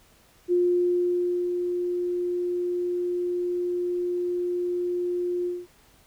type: tone with ADSR envelope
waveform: sine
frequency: 354.4 Hz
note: F4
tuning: 25 cents sharp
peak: -18 dBFS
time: 0.48-5.67 s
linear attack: 41 ms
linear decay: 980 ms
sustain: -6 dB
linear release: 210 ms
effects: pink hiss -58 dBFS RMS until 6.06 s